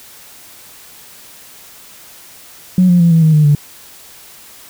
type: tone with pitch steps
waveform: sine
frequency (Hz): 183.1 / 176.35 / 169.85 / 163.6 / 157.57 / 151.76 / 146.17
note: F#3 / F3 / F3 / E3 / D#3 / D#3 / D3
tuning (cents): -18 / +17 / -48 / -13 / +22 / -43 / -8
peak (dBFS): -5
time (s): 2.78-3.55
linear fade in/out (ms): 2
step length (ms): 110
effects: tanh soft clip ceiling -1 dBFS + white hiss -39 dBFS RMS until 4.69 s